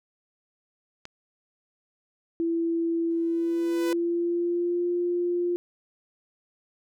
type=click; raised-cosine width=0.2 ms; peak=-22 dBFS; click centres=1.054 s
type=tone with pitch glide; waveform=sine; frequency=333.6 to 350.6 Hz; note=E4 to F4; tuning=+21 to +7 cents; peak=-23 dBFS; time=2.4-5.56 s; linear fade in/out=0 ms; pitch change=+86 cents; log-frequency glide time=3.28-4.87 s
type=tone with exponential growth; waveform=sawtooth; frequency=498.5 Hz; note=B4; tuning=16 cents sharp; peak=-24 dBFS; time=3.1-3.93 s; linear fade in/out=2 ms; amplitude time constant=180 ms
effects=none